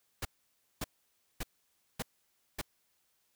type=noise bursts; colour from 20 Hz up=pink; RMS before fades=-36 dBFS; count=5; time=0.22-2.615 s; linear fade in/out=5 ms; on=31 ms; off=560 ms; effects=white hiss -75 dBFS RMS until 3.35 s